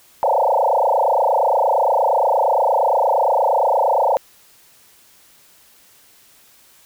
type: tone with frequency modulation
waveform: sine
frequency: 721 Hz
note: F#5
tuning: 45 cents flat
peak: -13 dBFS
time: 0.23-4.17 s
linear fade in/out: 0 ms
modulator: 28.6 Hz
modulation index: 7.3
effects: white hiss -51 dBFS RMS until 6.85 s